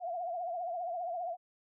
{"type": "tone with vibrato", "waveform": "sine", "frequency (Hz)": 698.5, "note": "F5", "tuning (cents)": 0, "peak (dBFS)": -34, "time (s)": [0, 1.37], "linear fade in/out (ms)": 50, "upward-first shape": "triangle", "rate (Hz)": 15, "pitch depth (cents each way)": 110, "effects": []}